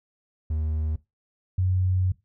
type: tone pair in turn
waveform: triangle / sine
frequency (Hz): 77.78 / 92.5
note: D#2 / F#2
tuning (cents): 0 / 0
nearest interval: minor third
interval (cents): 300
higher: second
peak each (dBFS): -22 / -20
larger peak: second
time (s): 0.5-0.96 / 1.58-2.12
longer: second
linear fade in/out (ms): 5
effects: noise-tail reverb RT60 0.2 s tail -18 dB re dry